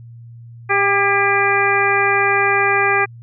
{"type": "harmonic tone with a mistuned harmonic", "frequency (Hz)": 397.5, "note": "G4", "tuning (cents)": 24, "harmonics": [1, 2, 3, 4, 5, 6], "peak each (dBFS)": [-20, -20, -20, -20, -20, -20], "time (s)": [0.69, 3.06], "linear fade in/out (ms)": 20, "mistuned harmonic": 4, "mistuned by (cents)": 38, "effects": ["added 117 Hz sine -35 dBFS peak until 3.22 s"]}